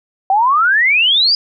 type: exponential sweep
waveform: sine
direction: up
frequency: 750 to 4978 Hz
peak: -9 dBFS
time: 0.3-1.35 s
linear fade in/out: 2 ms
effects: none